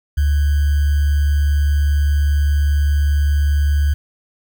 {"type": "tone with sample-and-hold", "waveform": "sine", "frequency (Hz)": 72.5, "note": "D2", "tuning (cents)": -22, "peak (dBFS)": -12, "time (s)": [0.17, 3.94], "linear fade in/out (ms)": 10, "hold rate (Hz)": 1575, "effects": []}